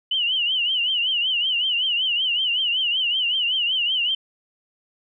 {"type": "tone with vibrato", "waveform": "sine", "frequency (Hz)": 2960, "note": "F#7", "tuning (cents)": 0, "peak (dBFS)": -19, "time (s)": [0.11, 4.15], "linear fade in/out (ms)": 5, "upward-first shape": "triangle", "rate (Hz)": 5.3, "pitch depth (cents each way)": 140, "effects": []}